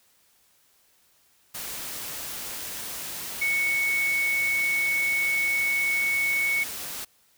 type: tone in noise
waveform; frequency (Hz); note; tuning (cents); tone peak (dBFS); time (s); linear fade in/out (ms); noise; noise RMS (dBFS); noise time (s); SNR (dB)
sine; 2217; C#7; 0; -22; 3.41-6.64; 10; white; -35; 1.54-7.05; +10
effects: white hiss -63 dBFS RMS until 7.37 s